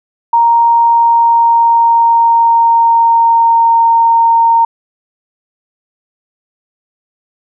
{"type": "tone with pitch glide", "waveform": "sine", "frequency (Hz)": [932.3, 921.1], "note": ["A#5", "A#5"], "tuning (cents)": [0, -21], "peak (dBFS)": -5, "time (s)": [0.33, 4.65], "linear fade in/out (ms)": 5, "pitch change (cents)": -21, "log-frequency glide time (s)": [0.68, 3.81], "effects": []}